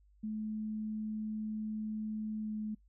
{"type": "tone with pitch glide", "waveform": "sine", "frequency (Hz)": [215.7, 214.2], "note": ["A3", "A3"], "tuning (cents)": [-34, -46], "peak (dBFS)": -35, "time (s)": [0.23, 2.75], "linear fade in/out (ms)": 10, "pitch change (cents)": -12, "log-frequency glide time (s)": [2.41, 2.51], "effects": ["noise-tail reverb RT60 0.1 s tail -24 dB re dry", "added 50 Hz sine -62 dBFS peak until 2.88 s"]}